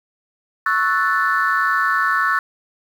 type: chord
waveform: sine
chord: F# minor seventh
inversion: second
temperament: equal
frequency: 1108.7 / 1318.5 / 1480 / 1760 Hz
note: C#6 / E6 / F#6 / A6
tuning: 0 / 0 / 0 / 0 cents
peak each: -20 dBFS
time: 0.66-2.39 s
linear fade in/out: 2 ms
effects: tanh soft clip ceiling -8 dBFS + 7-bit